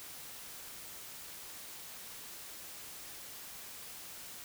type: silence
effects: white hiss -48 dBFS RMS until 4.44 s